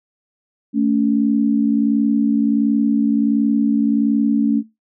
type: tone pair together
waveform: sine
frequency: 220.7 / 282.1 Hz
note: A3 / C#4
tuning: +5 / +30 cents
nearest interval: major third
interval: 425 cents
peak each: -16 dBFS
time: 0.73-4.63 s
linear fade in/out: 50 ms
effects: noise-tail reverb RT60 0.2 s tail -18 dB re dry